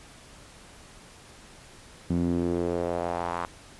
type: tone with band-pass filter sweep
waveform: sawtooth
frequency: 86.4 Hz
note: F2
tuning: 18 cents flat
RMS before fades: -28 dBFS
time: 2.1-3.45 s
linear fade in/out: 0 ms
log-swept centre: 210 to 1100 Hz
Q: 2.4
effects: pink hiss -50 dBFS RMS until 3.79 s + resampled to 24000 Hz